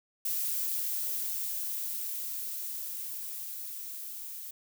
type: noise with level ramp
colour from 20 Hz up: violet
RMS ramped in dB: -31 to -42 dBFS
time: 0.25-4.51 s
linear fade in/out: 5 ms
effects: none